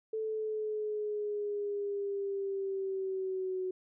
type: exponential sweep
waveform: sine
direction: down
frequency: 440 to 370 Hz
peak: -32 dBFS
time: 0.13-3.71 s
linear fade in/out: 5 ms
effects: none